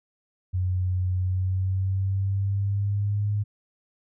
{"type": "tone with pitch glide", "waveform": "sine", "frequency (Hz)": [91.7, 103.53], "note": ["F#2", "G#2"], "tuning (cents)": [-15, -5], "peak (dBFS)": -22, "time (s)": [0.53, 3.44], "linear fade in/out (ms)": 20, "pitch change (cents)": 210, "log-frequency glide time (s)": [1.16, 3.31], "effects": []}